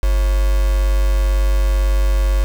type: tone with quantisation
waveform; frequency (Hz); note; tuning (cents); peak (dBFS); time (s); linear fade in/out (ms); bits
sine; 49; G1; 0; -12; 0.03-2.44; 0; 4
effects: none